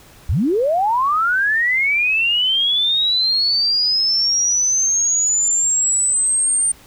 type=linear sweep; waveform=sine; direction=up; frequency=51.6 to 8880 Hz; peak=-14 dBFS; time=0.29-6.72 s; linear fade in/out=5 ms; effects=pink hiss -46 dBFS RMS until 6.86 s